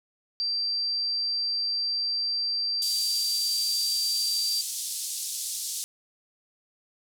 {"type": "tone", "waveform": "sine", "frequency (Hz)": 4699, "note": "D8", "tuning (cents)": 0, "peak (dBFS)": -25, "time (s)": [0.4, 4.61], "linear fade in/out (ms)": 0}
{"type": "band-pass noise", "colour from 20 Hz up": "white", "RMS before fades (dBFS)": -33, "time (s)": [2.82, 5.84], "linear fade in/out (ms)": 0, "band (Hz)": [4100, 11000], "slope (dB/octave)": 24}
{"effects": []}